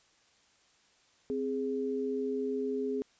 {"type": "tone pair together", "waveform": "sine", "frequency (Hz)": [261.6, 415.3], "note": ["C4", "G#4"], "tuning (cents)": [0, 0], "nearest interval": "minor sixth", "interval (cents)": 800, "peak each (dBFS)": [-34, -32], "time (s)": [1.3, 3.02], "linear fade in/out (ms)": 0, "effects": ["white hiss -66 dBFS RMS until 3.19 s", "resampled to 16000 Hz"]}